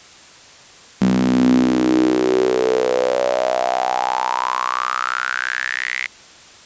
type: tone with high-pass filter sweep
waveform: sawtooth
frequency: 62.9 Hz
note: B1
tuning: 32 cents sharp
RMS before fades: -18 dBFS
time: 1.01-6.07 s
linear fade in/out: 0 ms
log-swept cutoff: 200 to 2100 Hz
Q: 8.2
effects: white hiss -43 dBFS RMS until 6.65 s + resampled to 16000 Hz

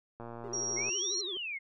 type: click train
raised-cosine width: 1 ms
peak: -30 dBFS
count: 82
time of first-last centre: 0.2-0.892 s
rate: 117 Hz
type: tone with vibrato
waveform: triangle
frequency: 379.3 Hz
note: F#4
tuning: 43 cents sharp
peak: -39 dBFS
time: 0.44-1.37 s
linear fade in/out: 0 ms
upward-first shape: sine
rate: 12 Hz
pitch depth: 140 cents each way
type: tone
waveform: sine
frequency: 5660 Hz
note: F8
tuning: 22 cents sharp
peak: -32 dBFS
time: 0.53-1.21 s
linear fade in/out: 5 ms
type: exponential two-way sweep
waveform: sine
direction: up then down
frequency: 2077 to 4382 to 2077 Hz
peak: -35 dBFS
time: 0.76-1.59 s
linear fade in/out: 20 ms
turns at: 1.18 s
effects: none

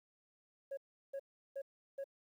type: tone bursts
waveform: sine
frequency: 550 Hz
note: C#5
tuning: 14 cents flat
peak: -37 dBFS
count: 4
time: 0.71-2.042 s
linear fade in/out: 10 ms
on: 63 ms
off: 360 ms
effects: tanh soft clip ceiling -38 dBFS + 12-bit

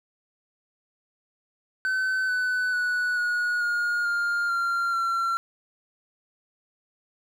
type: tone with pitch steps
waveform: triangle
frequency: 1524 / 1499.5 / 1475.5 / 1451.8 / 1428.5 / 1405.6 / 1383.1 / 1360.9 Hz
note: G6 / F#6 / F#6 / F#6 / F6 / F6 / F6 / F6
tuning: -49 / +23 / -5 / -33 / +39 / +11 / -17 / -45 cents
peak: -21 dBFS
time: 1.85-5.37 s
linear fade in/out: 0 ms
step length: 440 ms
effects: none

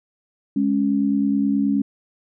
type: tone pair together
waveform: sine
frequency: 207.7 / 277.2 Hz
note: G#3 / C#4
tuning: 0 / 0 cents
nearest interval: perfect fourth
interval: 500 cents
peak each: -20 / -19 dBFS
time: 0.56-1.82 s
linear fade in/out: 5 ms
effects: none

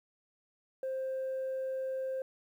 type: tone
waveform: sine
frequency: 526 Hz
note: C5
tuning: 9 cents sharp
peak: -31 dBFS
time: 0.83-2.22 s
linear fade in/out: 2 ms
effects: tanh soft clip ceiling -31 dBFS + 11-bit

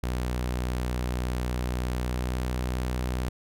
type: tone with pitch glide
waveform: sawtooth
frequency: 61.74 to 62.39 Hz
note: B1 to B1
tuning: 0 to +18 cents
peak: -23 dBFS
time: 0.03-3.29 s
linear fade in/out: 5 ms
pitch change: +18 cents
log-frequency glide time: 2.04-2.34 s
effects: none

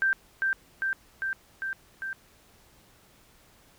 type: tone with echo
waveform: sine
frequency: 1568 Hz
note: G6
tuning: in tune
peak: -21 dBFS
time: 0.02-0.13 s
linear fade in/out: 0 ms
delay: 400 ms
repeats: 5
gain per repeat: -2 dB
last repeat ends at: 2.13 s
effects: pink hiss -59 dBFS RMS until 3.78 s

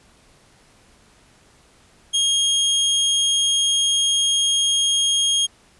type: tone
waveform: sawtooth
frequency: 3252 Hz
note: G#7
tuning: 37 cents flat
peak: -13 dBFS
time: 2.13-5.47 s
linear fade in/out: 20 ms
effects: pink hiss -54 dBFS RMS until 5.79 s + resampled to 24000 Hz

